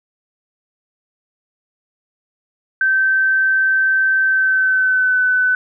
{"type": "tone with pitch glide", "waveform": "sine", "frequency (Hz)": [1549, 1505.8], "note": ["G6", "F#6"], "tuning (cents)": [-21, 30], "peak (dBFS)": -12, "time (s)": [2.81, 5.55], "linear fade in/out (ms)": 2, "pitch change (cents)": -49, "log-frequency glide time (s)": [4.26, 5.2], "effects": []}